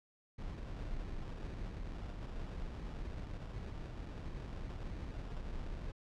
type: noise with sample-and-hold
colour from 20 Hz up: brown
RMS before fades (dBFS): -43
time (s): 0.38-5.92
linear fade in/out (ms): 10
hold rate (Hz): 2100
effects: low-pass 5000 Hz 12 dB/octave